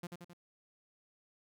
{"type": "tone with echo", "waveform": "sawtooth", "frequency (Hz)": 174.4, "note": "F3", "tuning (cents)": -2, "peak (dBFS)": -36, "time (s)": [0.03, 0.07], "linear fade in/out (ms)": 5, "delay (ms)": 88, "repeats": 3, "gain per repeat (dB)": -4, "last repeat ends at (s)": 0.334, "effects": []}